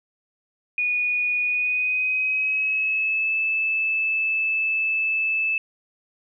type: tone with pitch glide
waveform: sine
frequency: 2461 to 2622 Hz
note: D#7 to E7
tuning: -20 to -10 cents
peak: -20 dBFS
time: 0.78-5.58 s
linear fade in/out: 2 ms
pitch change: +110 cents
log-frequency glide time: 1.43-3.35 s
effects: none